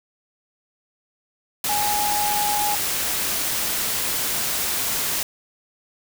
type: tone in noise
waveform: sine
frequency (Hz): 830.6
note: G#5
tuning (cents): 0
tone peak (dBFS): -22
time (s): 1.69-2.75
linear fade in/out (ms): 2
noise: white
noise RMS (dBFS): -24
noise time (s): 1.64-5.23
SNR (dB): -1
effects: none